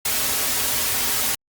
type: noise with comb filter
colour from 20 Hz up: white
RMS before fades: -22 dBFS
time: 0.05-1.35 s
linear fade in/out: 5 ms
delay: 5.8 ms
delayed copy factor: -0.75
effects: Opus 48 kbps